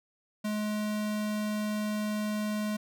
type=tone; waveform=square; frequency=211.4 Hz; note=G#3; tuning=31 cents sharp; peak=-30 dBFS; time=0.44-2.77 s; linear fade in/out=10 ms; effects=none